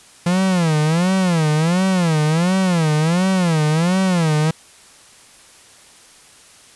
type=tone with vibrato; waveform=45% pulse; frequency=169.9 Hz; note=F3; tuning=47 cents flat; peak=-14 dBFS; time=0.26-4.51 s; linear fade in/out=5 ms; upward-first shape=sine; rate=1.4 Hz; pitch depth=200 cents each way; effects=white hiss -46 dBFS RMS until 6.75 s + resampled to 24000 Hz